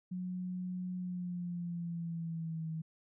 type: tone with pitch glide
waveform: sine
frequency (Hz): 181.9 to 160.19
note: F#3 to E3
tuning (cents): -29 to -49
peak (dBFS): -36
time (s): 0.11-2.82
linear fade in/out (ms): 10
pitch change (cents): -220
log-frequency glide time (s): 0.97-2.7
effects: none